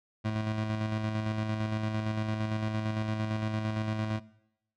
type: tone with tremolo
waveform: 25% pulse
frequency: 108.5 Hz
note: A2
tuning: 24 cents flat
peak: -24 dBFS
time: 0.24-4.2 s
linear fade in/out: 20 ms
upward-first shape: square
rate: 8.8 Hz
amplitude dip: 35%
effects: noise-tail reverb RT60 0.8 s tail -20 dB re dry + low-pass 4000 Hz 12 dB/octave